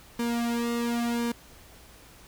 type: tone with flanger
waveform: sawtooth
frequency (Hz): 235.9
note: A#3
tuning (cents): +21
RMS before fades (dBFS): -28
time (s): 0.19-1.32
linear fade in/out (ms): 5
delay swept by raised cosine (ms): 1.5 to 3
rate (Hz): 0.94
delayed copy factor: -0.9
effects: added 57 Hz sine -57 dBFS peak until 2.27 s + pink hiss -52 dBFS RMS until 2.27 s